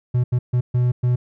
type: tone bursts at uneven times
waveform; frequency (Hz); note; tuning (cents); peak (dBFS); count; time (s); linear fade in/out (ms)
triangle; 123.47; B2; 0; -13; 5; 0.14-0.24 / 0.32-0.39 / 0.53-0.61 / 0.74-0.92 / 1.03-1.16; 10
effects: none